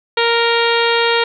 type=harmonic tone with a mistuned harmonic; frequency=466.2 Hz; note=A#4; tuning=in tune; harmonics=1 / 2 / 3 / 4 / 5 / 6 / 7 / 8 / 9; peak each=-16 / -19 / -21 / -22 / -23 / -24 / -24 / -25 / -26 dBFS; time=0.17-1.24 s; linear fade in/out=5 ms; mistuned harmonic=9; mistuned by=+15 cents; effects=none